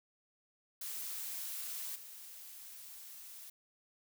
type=noise with level steps; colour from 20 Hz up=blue; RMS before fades=-42 / -51 dBFS; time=0.81-3.5 s; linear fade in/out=5 ms; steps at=1.95 s; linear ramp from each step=10 ms; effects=none